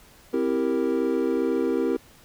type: chord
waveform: triangle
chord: C dominant seventh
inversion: none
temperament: equal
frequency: 261.6 / 329.6 / 392 / 466.2 Hz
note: C4 / E4 / G4 / Bb4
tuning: 0 / 0 / 0 / 0 cents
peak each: -25 dBFS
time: 0.33-1.97 s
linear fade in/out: 10 ms
effects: pink hiss -53 dBFS RMS until 2.24 s